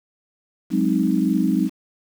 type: chord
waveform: sine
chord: Ab dominant seventh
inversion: third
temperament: equal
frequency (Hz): 185 / 207.7 / 261.6 / 311.1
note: Gb3 / Ab3 / C4 / Eb4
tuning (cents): 0 / 0 / 0 / 0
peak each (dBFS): -22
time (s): 0.7-1.7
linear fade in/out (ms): 50
effects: 7-bit